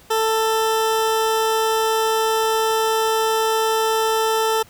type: tone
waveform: 20% pulse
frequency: 443 Hz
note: A4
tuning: 12 cents sharp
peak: -12 dBFS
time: 0.1-4.63 s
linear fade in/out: 10 ms
effects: pink hiss -49 dBFS RMS until 4.69 s